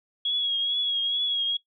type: tone with vibrato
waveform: sine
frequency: 3322 Hz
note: G#7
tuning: in tune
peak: -23 dBFS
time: 0.25-1.57 s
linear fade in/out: 5 ms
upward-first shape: triangle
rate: 2.3 Hz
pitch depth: 46 cents each way
effects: noise-tail reverb RT60 0.1 s tail -18 dB re dry